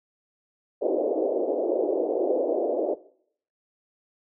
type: band-pass noise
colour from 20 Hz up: white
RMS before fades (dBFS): -25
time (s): 0.81-2.95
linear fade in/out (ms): 20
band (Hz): 310 to 620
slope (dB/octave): 48
effects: noise-tail reverb RT60 0.6 s tail -18 dB re dry